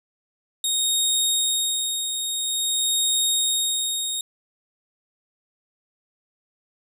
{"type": "tone with tremolo", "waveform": "20% pulse", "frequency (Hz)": 3729, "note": "A#7", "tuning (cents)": 0, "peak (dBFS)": -13, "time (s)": [0.64, 4.21], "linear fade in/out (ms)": 2, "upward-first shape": "sine", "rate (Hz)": 0.49, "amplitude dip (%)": 50, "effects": []}